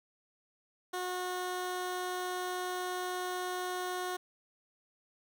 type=tone; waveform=15% pulse; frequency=363.6 Hz; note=F#4; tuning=30 cents flat; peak=-28 dBFS; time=0.93-4.17 s; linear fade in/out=10 ms; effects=none